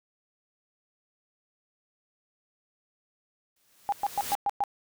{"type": "noise with exponential growth", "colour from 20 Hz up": "white", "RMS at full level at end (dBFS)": -32, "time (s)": [3.56, 4.35], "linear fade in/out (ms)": 5, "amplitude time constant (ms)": 170}
{"type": "tone bursts", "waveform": "sine", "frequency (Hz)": 810, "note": "G#5", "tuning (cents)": -43, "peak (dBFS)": -23, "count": 6, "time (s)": [3.89, 4.638], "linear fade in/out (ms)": 0, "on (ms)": 33, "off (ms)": 110}
{"effects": []}